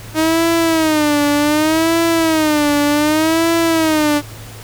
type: tone with vibrato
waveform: sawtooth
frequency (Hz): 311.1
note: D#4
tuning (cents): 0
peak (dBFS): -8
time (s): 0.14-4.22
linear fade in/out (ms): 50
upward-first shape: sine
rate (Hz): 0.66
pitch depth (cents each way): 120
effects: added 109 Hz sine -33 dBFS peak until 4.63 s + pink hiss -36 dBFS RMS until 4.63 s